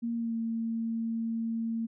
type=tone with pitch glide; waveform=sine; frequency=233.1 to 227.5 Hz; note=A#3 to A#3; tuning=0 to -42 cents; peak=-29 dBFS; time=0.02-1.87 s; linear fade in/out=20 ms; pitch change=-42 cents; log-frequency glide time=0.14-0.36 s; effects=none